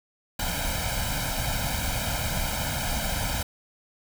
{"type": "noise with comb filter", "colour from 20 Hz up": "pink", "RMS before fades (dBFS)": -28, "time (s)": [0.39, 3.43], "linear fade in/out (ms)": 5, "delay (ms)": 1.3, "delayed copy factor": 1, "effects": []}